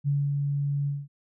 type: tone with ADSR envelope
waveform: sine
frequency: 142.3 Hz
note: C#3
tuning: 46 cents sharp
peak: -21 dBFS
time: 0.04-1.08 s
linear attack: 38 ms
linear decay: 230 ms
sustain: -3 dB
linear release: 210 ms
effects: none